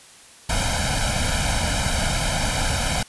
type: noise with comb filter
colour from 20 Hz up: pink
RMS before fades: -22 dBFS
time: 0.49-3.03 s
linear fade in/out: 5 ms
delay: 1.3 ms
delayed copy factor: +0.95
effects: white hiss -47 dBFS RMS until 3.08 s + resampled to 24000 Hz